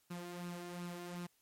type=tone with flanger; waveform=sawtooth; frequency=175.4 Hz; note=F3; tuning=8 cents sharp; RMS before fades=-45 dBFS; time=0.1-1.27 s; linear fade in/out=10 ms; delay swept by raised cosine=0.72 to 2.92 ms; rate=2.7 Hz; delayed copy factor=+0.5; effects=white hiss -74 dBFS RMS until 1.41 s + MP3 64 kbps